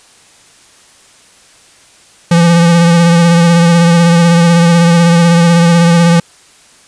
square tone with vibrato, 170 Hz, F3, 46 cents flat, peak -5 dBFS, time 2.31-6.2 s, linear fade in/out 5 ms, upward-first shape triangle, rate 16 Hz, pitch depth 36 cents each way, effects white hiss -43 dBFS RMS until 6.87 s + resampled to 22050 Hz

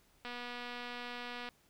click train, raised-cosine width 0.3 ms, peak -28 dBFS, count 302, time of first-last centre 0.25-1.489 s, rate 243 Hz, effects pink hiss -69 dBFS RMS until 1.69 s

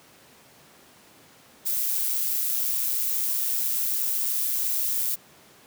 violet noise with amplitude modulation, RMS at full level -24 dBFS, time 1.65-5.16 s, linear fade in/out 20 ms, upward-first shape sine, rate 126 Hz, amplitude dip 40%, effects pink hiss -53 dBFS RMS until 5.66 s + high-pass 150 Hz 12 dB/octave

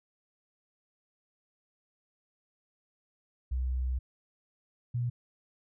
sine tone pair in turn, 63.5 / 121.16 Hz, B1 / B2, +49 / -33 cents, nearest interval major seventh, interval 1118 cents, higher second, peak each -28 dBFS, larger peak neither, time 3.51-3.99 / 4.94-5.1 s, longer first, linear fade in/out 10 ms, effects none

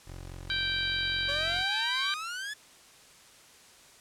20% pulse tone, 44.94 Hz, F#1, 50 cents flat, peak -36 dBFS, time 0.05-1.65 s, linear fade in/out 50 ms
harmonic tone, 781 Hz, G5, 7 cents flat, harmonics 2 / 3 / 4 / 5 / 6, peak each -32 / -38 / -35 / -32 / -40 dBFS, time 0.5-2.14 s, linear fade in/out 0 ms
sawtooth exponential sweep, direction up, 554.4 to 1744 Hz, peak -31 dBFS, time 1.28-2.54 s, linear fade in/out 10 ms
effects white hiss -55 dBFS RMS until 4 s + low-pass 9000 Hz 12 dB/octave

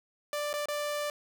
sawtooth tone with dropouts, 589 Hz, D5, 5 cents sharp, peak -27 dBFS, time 0.33-1.1 s, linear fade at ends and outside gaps 1 ms, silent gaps 0.53-0.538 / 0.657-0.685 s, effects none

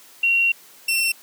sine / sawtooth tone pair in turn, 2745 / 2706 Hz, F7 / E7, -31 / +45 cents, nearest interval unison, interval 24 cents, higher first, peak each -15 dBFS, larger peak neither, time 0.23-0.52 / 0.88-1.12 s, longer first, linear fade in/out 5 ms, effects white hiss -48 dBFS RMS until 1.22 s + high-pass 200 Hz 12 dB/octave

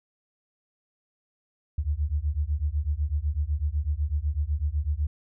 sine beating tone pair, 70.4 / 78.4 Hz, C#2 / D#2, +27 / +14 cents, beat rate 8 Hz, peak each -27 dBFS, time 1.78-5.07 s, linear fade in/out 5 ms, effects none

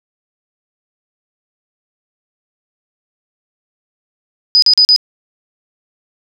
sine tone bursts, 4978 Hz, D#8, in tune, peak -5 dBFS, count 4, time 4.55-4.962 s, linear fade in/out 0 ms, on 73 ms, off 40 ms, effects none

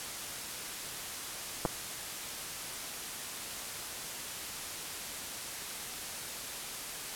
clicks, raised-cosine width 1 ms, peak -14 / -19 dBFS, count 2, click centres 1.652 / 1.658 s, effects white hiss -40 dBFS RMS until 7.15 s + low-pass 12000 Hz 12 dB/octave

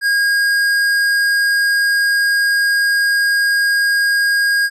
sine tone with tanh clipping, 1629 Hz, G#6, 34 cents flat, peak -14 dBFS, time 0.01-4.7 s, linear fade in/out 50 ms, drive 15 dB, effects none

